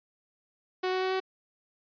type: tone with pitch steps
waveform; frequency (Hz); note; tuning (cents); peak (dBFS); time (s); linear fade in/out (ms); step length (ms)
sawtooth; 370 / 372.6 / 375.2 / 377.8; F#4 / F#4 / F#4 / F#4; 0 / +12 / +24 / +36; -23; 0.83-1.202; 10; 93
effects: resampled to 11025 Hz